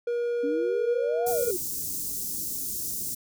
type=tone; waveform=triangle; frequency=476.7 Hz; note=A#4; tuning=39 cents sharp; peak=-23 dBFS; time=0.07-1.51 s; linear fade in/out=5 ms
type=exponential two-way sweep; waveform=sine; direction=up then down; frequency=274.5 to 754 to 340.6 Hz; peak=-28 dBFS; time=0.43-1.57 s; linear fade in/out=10 ms; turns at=1.3 s
type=band-stop noise; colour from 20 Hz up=white; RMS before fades=-32 dBFS; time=1.26-3.15 s; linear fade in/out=10 ms; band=360 to 5800 Hz; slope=24 dB/octave
effects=none